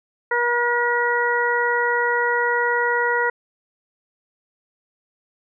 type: harmonic tone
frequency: 479.5 Hz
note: A#4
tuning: 49 cents sharp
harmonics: 1 / 2 / 3 / 4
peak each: -23 / -23 / -23 / -23 dBFS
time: 0.31-3.3 s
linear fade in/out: 5 ms
effects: none